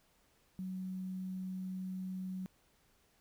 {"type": "tone with quantisation", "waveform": "sine", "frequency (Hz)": 186.5, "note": "F#3", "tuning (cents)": 14, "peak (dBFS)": -38, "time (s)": [0.59, 2.46], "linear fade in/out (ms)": 0, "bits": 11, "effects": ["pink hiss -71 dBFS RMS until 3.2 s"]}